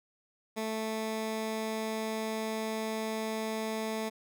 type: tone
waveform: 15% pulse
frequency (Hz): 220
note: A3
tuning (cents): 0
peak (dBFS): -26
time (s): 0.56-4.1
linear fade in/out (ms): 20
effects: none